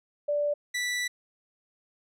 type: tone pair in turn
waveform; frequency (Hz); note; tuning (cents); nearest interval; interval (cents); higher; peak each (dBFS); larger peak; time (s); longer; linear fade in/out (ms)
sine / sawtooth; 585 / 1967.7; D5 / B6; -7 / -7; octave + major sixth; 2100; second; -24; neither; 0.28-0.54 / 0.74-1.08; second; 10
effects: low-pass 10000 Hz 12 dB/octave

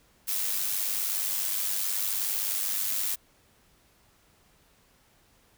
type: noise with amplitude modulation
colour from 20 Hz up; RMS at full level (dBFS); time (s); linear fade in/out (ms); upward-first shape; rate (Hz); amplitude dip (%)
blue; -27; 0.27-3.16; 20; sine; 99.2; 50
effects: pink hiss -63 dBFS RMS until 5.57 s

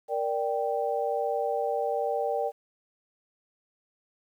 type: chord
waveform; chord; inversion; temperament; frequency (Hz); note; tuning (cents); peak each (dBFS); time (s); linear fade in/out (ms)
sine; G minor; first; equal; 466.2 / 587.3 / 784; Bb4 / D5 / G5; 0 / 0 / 0; -30; 0.08-2.52; 50
effects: 10-bit

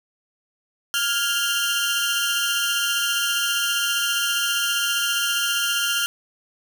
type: tone cluster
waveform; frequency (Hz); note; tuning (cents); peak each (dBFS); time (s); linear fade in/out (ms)
sawtooth; 1403 / 1651 / 2791 / 3103; F6 / G#6 / F7 / G7; +8 / -11 / -2 / -18; -20 / -29 / -25 / -22; 0.94-6.06; 0
effects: none

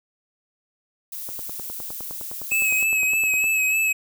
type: noise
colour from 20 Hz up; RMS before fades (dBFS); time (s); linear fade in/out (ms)
violet; -33; 1.12-2.84; 5
type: click train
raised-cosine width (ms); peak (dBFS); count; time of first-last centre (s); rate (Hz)
1; -24; 22; 1.29-3.442; 9.76
type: tone with vibrato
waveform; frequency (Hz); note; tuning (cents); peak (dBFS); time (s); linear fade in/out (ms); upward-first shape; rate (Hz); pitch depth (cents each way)
square; 2576; E7; -41; -19; 2.51-3.93; 10; sine; 3.3; 31
effects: none

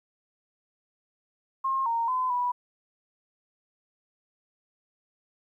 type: tone with pitch steps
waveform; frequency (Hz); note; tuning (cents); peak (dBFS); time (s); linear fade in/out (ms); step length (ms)
sine; 1069 / 925 / 1019 / 981; C6 / A#5 / C6 / B5; +37 / -14 / -46 / -12; -24; 1.64-2.52; 10; 220
effects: 11-bit

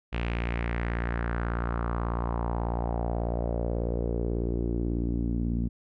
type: tone with low-pass filter sweep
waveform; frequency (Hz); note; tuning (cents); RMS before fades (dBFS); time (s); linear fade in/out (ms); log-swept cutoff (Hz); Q
sawtooth; 58.27; A#1; 0; -29; 0.12-5.69; 20; 2700 to 230; 3.1
effects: none

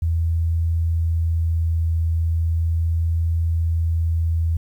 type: tone with vibrato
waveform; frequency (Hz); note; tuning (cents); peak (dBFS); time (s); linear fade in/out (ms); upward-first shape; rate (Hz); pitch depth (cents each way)
sine; 82.41; E2; 0; -17; 0.02-4.57; 5; triangle; 0.38; 8
effects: 9-bit

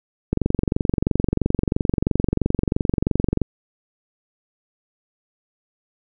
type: click train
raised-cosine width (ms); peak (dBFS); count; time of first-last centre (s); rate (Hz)
3; -5; 72; 0.33-3.417; 23
effects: none

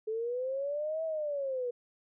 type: linear two-way sweep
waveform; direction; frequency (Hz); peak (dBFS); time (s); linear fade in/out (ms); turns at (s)
sine; up then down; 429.8 to 651 to 478.4; -31; 0.07-1.71; 10; 1.04
effects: none

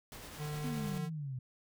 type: noise with tremolo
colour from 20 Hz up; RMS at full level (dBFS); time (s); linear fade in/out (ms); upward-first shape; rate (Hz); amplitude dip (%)
pink; -47; 0.12-0.98; 0; triangle; 9.6; 35
type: tone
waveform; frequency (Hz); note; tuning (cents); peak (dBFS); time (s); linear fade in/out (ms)
square; 149.8; D3; +35; -38; 0.37-1.1; 50
type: exponential sweep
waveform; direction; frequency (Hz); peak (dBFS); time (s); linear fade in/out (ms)
sine; down; 254.6 to 123.5; -37; 0.64-1.39; 5
effects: none

